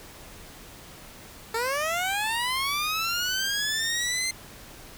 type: linear sweep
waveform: 15% pulse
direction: up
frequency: 441.4 to 2093 Hz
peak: -19 dBFS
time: 1.54-4.31 s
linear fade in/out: 5 ms
effects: pink hiss -46 dBFS RMS until 4.97 s